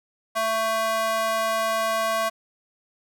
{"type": "tone with high-pass filter", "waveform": "square", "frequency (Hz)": 222.6, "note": "A3", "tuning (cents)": 20, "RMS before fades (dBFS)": -24, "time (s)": [0.35, 2.3], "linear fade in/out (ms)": 20, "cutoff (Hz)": 850, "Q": 5.5, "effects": []}